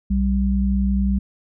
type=tone pair together; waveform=sine; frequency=61.74 / 196.01 Hz; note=B1 / G3; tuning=0 / 0 cents; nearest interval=octave + minor sixth; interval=2000 cents; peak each=-19 dBFS; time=0.1-1.19 s; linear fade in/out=10 ms; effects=none